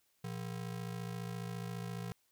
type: ring-modulated tone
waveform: square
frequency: 146.83 Hz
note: D3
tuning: in tune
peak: -37 dBFS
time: 0.24-2.12 s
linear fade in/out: 0 ms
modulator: 27.3 Hz
effects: white hiss -75 dBFS RMS until 2.31 s